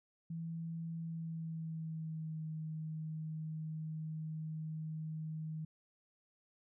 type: tone with pitch glide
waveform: sine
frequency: 164.81 to 157.19 Hz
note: E3 to D#3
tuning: 0 to +18 cents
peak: -39 dBFS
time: 0.3-5.65 s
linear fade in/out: 5 ms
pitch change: -82 cents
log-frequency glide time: 0.99-2.47 s
effects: none